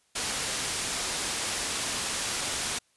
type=low-pass noise; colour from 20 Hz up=white; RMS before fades=-31 dBFS; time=0.15-2.79 s; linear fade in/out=10 ms; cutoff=9800 Hz; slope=12 dB/octave; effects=white hiss -68 dBFS RMS until 2.96 s + resampled to 24000 Hz